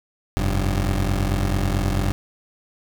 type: tone pair together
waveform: 20% pulse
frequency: 44.37 / 98 Hz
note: F1 / G2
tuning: +28 / 0 cents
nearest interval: octave + major second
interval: 1372 cents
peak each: -16 / -19 dBFS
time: 0.37-2.12 s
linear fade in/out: 0 ms
effects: none